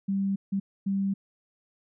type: tone bursts at uneven times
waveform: sine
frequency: 196 Hz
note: G3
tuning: in tune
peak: -24 dBFS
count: 3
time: 0.08-0.36 / 0.52-0.6 / 0.86-1.14 s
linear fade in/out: 10 ms
effects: none